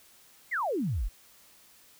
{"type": "exponential sweep", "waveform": "sine", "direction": "down", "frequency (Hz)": [2217, 34.69], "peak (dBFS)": -27, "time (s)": [0.51, 1.09], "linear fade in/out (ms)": 20, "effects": ["white hiss -58 dBFS RMS until 1.99 s"]}